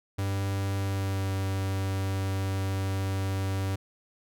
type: tone with pitch glide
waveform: 45% pulse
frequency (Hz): 98 to 96.54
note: G2 to G2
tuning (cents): 0 to -26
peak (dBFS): -27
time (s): 0.18-3.76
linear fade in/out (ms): 10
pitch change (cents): -26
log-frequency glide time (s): 0.79-1.32
effects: none